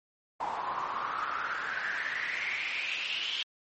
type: noise with band-pass filter sweep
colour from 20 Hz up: pink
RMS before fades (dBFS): -34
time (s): 0.4-3.43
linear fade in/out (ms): 5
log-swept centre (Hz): 890 to 3200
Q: 6.5
effects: MP3 32 kbps